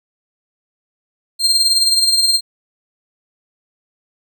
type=tone with tremolo; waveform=35% pulse; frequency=4186 Hz; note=C8; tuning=in tune; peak=-8 dBFS; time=1.39-2.41 s; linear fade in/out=50 ms; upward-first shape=sine; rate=19 Hz; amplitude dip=50%; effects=none